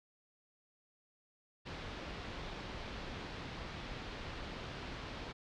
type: low-pass noise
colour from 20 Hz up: pink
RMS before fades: -45 dBFS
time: 1.65-5.33 s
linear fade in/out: 20 ms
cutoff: 4400 Hz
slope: 24 dB/octave
effects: none